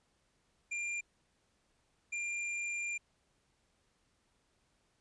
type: tone bursts at uneven times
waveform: square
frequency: 2392 Hz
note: D7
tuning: 31 cents sharp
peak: -36 dBFS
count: 2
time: 0.71-1.01 / 2.12-2.98 s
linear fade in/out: 10 ms
effects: pink hiss -75 dBFS RMS until 5 s + resampled to 22050 Hz